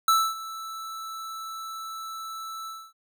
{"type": "tone with ADSR envelope", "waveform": "square", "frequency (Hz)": 1318.5, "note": "E6", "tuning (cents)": 0, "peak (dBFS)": -17, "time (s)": [0.08, 2.93], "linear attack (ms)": 3, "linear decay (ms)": 260, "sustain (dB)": -18, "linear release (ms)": 260, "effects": []}